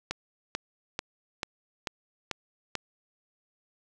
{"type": "click train", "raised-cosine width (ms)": 0.2, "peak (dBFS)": -13, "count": 7, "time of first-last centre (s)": [0.11, 2.753], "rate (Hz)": 2.27, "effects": []}